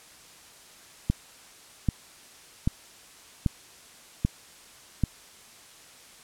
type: click train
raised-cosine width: 5 ms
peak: -10 dBFS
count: 6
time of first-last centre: 1.1-5.037 s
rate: 1.27 Hz
effects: white hiss -51 dBFS RMS until 6.23 s + low-pass 10000 Hz 12 dB/octave